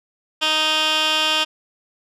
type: tone with band-pass filter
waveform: 15% pulse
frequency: 311.1 Hz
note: D#4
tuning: in tune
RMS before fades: -19 dBFS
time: 0.41-1.45 s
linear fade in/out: 20 ms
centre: 3100 Hz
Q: 1.9
effects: none